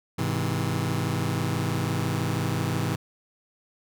sawtooth chord, Ab augmented, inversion none, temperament just, 103.83 / 129.78 / 162.23 Hz, Ab2 / C3 / E3, 0 / -14 / -27 cents, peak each -25 dBFS, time 0.18-2.96 s, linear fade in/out 10 ms, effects none

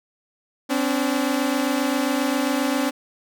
sawtooth tone pair together, 259 / 286.5 Hz, C4 / D4, -17 / -43 cents, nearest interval major second, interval 174 cents, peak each -19 / -19 dBFS, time 0.69-2.91 s, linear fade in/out 20 ms, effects none

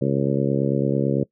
harmonic tone, 69 Hz, C#2, 7 cents flat, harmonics 2 / 3 / 4 / 5 / 6 / 7 / 8, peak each -23 / -25 / -26 / -27 / -28 / -28 / -29 dBFS, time 0.01-1.24 s, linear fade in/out 10 ms, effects noise-tail reverb RT60 0.1 s tail -22 dB re dry

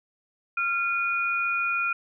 sine tone pair together, 1383 / 2451 Hz, F6 / D#7, -17 / -27 cents, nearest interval minor seventh, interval 990 cents, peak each -26 dBFS, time 0.57-1.93 s, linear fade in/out 5 ms, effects none

